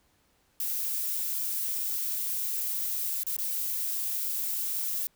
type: noise with dropouts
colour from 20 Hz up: violet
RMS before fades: -31 dBFS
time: 0.6-5.07 s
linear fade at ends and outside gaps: 1 ms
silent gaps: 3.234-3.266 / 3.366-3.386 s
effects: pink hiss -68 dBFS RMS until 5.15 s